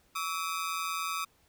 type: ring-modulated tone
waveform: sawtooth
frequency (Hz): 1219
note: D#6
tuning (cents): -36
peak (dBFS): -25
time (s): 0.15-1.25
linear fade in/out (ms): 10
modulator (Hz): 85
effects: pink hiss -67 dBFS RMS until 1.48 s